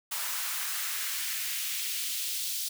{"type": "noise with high-pass filter sweep", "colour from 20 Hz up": "white", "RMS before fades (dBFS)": -33, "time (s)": [0.11, 2.69], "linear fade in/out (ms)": 10, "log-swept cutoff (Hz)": [970, 4000], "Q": 1.3, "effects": []}